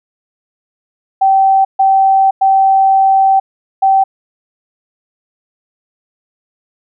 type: tone bursts at uneven times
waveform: sine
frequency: 774 Hz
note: G5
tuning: 22 cents flat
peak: -6 dBFS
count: 4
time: 1.21-1.65 / 1.79-2.31 / 2.41-3.4 / 3.82-4.04 s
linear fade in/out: 10 ms
effects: none